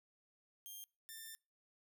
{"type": "tone pair in turn", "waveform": "5% pulse", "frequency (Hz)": [3200, 1788.7], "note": ["G7", "A6"], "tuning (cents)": [35, 28], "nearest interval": "minor seventh", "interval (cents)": 1007, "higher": "first", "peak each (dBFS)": [-40, -38], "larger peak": "second", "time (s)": [[0.66, 0.84], [1.09, 1.35]], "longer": "second", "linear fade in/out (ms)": 0, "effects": ["noise-tail reverb RT60 0.3 s tail -26 dB re dry"]}